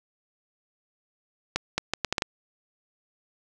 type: accelerating click train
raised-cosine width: 0.2 ms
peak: -7 dBFS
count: 7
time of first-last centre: 1.56-2.221 s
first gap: 220 ms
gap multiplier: 0.71
effects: none